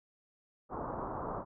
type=low-pass noise; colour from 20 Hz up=white; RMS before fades=-39 dBFS; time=0.69-1.45 s; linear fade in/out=50 ms; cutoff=1200 Hz; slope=48 dB/octave; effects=none